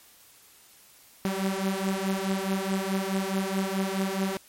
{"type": "beating tone pair", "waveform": "sawtooth", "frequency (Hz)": [190.3, 195], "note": ["F#3", "G3"], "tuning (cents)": [49, -9], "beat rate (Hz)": 4.7, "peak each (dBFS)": -25, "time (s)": [1.25, 4.37], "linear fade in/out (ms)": 0, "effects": ["white hiss -55 dBFS RMS until 4.48 s", "MP3 64 kbps"]}